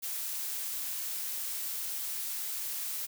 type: noise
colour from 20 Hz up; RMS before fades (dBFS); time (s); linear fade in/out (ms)
blue; -36; 0.02-3.07; 20
effects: none